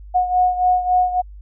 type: beating tone pair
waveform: sine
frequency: 727 / 730.6 Hz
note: F#5 / F#5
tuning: -31 / -22 cents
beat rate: 3.6 Hz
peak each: -15 / -20 dBFS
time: 0.14-1.22 s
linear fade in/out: 20 ms
effects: added 50 Hz sine -35 dBFS peak until 1.41 s